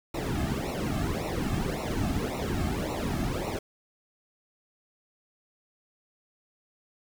brown noise with flanger, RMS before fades -30 dBFS, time 0.14-3.59 s, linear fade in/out 5 ms, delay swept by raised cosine 0.61 to 2.11 ms, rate 1.8 Hz, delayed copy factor -0.95, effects none

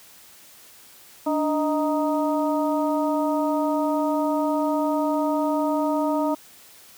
harmonic tone with a mistuned harmonic, 311.1 Hz, D#4, in tune, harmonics 1 / 2 / 3 / 4, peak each -23 / -25 / -27 / -33 dBFS, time 1.26-6.35 s, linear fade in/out 10 ms, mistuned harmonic 1, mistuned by -97 cents, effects white hiss -49 dBFS RMS until 6.97 s + high-pass 60 Hz 12 dB/octave

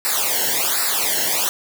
white noise with flanger, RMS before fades -20 dBFS, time 0.05-1.49 s, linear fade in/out 0 ms, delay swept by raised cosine 0.31 to 0.84 ms, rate 1.3 Hz, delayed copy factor -0.9, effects none

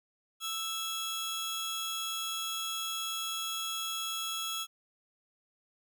sawtooth tone pair together, 1321 / 3332 Hz, E6 / G#7, +3 / +5 cents, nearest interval octave + major third, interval 1602 cents, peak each -35 / -32 dBFS, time 0.4-4.67 s, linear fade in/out 50 ms, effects none

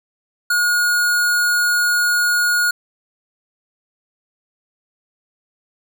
square tone, 1440 Hz, F#6, 47 cents flat, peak -15 dBFS, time 0.5-2.71 s, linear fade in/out 5 ms, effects none

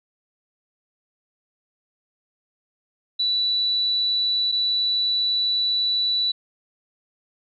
sine tone pair in turn, 3954 / 3954 Hz, B7 / B7, +1 / +1 cents, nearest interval unison, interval 0 cents, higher neither, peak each -19 dBFS, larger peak neither, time 3.19-4.52 / 4.52-6.32 s, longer second, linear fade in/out 10 ms, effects none

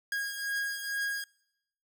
45% pulse beating tone pair, 1635 / 1637.2 Hz, G#6 / G#6, -28 / -25 cents, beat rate 2.2 Hz, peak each -33 / -38 dBFS, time 0.12-1.24 s, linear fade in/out 2 ms, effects noise-tail reverb RT60 0.8 s tail -23 dB re dry

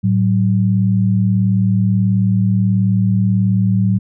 sine tone pair together, 109.88 / 188.4 Hz, A2 / F#3, -2 / +32 cents, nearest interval major sixth, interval 934 cents, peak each -14 dBFS, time 0.03-3.99 s, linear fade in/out 20 ms, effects none

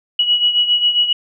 sine beating tone pair, 2921 / 2928.4 Hz, F#7 / F#7, -23 / -19 cents, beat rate 7.4 Hz, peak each -13 / -19 dBFS, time 0.19-1.13 s, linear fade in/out 5 ms, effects none

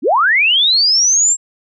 sine linear sweep, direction up, 201.3 to 7600 Hz, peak -9 dBFS, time 0.02-1.37 s, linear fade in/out 50 ms, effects none

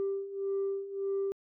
sine beating tone pair, 392 / 393.7 Hz, G4 / G4, 0 / +8 cents, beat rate 1.7 Hz, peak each -35 / -31 dBFS, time 0-1.32 s, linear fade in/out 0 ms, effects tanh soft clip ceiling -26 dBFS

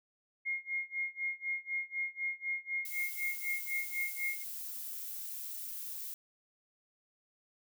sine tone with tremolo, 2140 Hz, C7, 38 cents sharp, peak -31 dBFS, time 0.45-4.44 s, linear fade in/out 20 ms, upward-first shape sine, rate 4 Hz, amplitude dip 95%
violet noise, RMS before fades -42 dBFS, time 2.85-6.14 s, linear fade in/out 2 ms
effects none

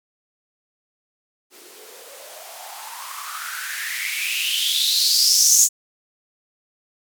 violet noise with band-pass filter sweep, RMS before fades -22 dBFS, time 1.5-5.69 s, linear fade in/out 50 ms, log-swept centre 330 to 6900 Hz, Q 7.2, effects none

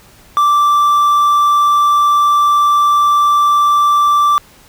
triangle tone with quantisation, 1171 Hz, D6, 5 cents flat, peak -6 dBFS, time 0.37-4.38 s, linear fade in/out 0 ms, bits 6, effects pink hiss -44 dBFS RMS until 4.68 s

